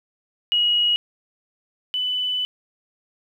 sine tone pair in turn, 2900 / 2994 Hz, F#7 / F#7, -35 / +20 cents, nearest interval minor second, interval 55 cents, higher second, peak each -16 / -21 dBFS, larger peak first, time 0.52-0.96 / 1.94-2.45 s, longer second, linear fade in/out 0 ms, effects 9-bit

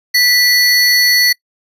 square tone pair together, 1969 / 4418 Hz, B6 / C#8, -6 / -7 cents, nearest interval octave + major second, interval 1399 cents, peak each -12 dBFS, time 0.14-1.33 s, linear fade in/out 10 ms, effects noise-tail reverb RT60 0.1 s tail -24 dB re dry + resampled to 32000 Hz

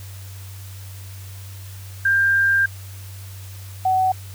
sine tone pair in turn, 1592 / 751.3 Hz, G6 / F#5, +26 / +26 cents, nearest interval octave + minor second, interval 1300 cents, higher first, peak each -14 / -15 dBFS, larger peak first, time 2.05-2.66 / 3.85-4.12 s, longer first, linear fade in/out 5 ms, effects added 96 Hz sine -34 dBFS peak until 4.34 s + white hiss -44 dBFS RMS until 4.34 s

